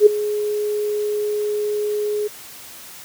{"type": "tone with ADSR envelope", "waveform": "sine", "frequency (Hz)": 418.8, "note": "G#4", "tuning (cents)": 15, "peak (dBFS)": -3, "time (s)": [0, 2.28], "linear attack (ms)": 63, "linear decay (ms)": 10, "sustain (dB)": -16, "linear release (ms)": 13, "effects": ["white hiss -39 dBFS RMS until 3.04 s", "high-pass 60 Hz 12 dB/octave"]}